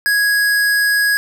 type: tone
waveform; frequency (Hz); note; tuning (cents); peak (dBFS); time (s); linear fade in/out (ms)
square; 1661.2; G#6; 0; -13; 0.06-1.17; 0
effects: none